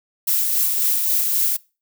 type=noise with tremolo; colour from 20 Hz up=violet; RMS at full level=-18 dBFS; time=0.27-1.57 s; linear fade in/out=10 ms; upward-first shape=sine; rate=3.7 Hz; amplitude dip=30%; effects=noise-tail reverb RT60 0.3 s tail -22 dB re dry